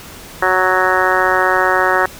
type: harmonic tone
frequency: 185.3 Hz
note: F#3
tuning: 3 cents sharp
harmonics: 2 / 3 / 4 / 5 / 6 / 7 / 8 / 9 / 10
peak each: -20 / -20 / -20 / -20 / -20 / -20 / -20 / -20 / -20 dBFS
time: 0.42-2.06 s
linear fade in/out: 5 ms
effects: pink hiss -35 dBFS RMS until 2.19 s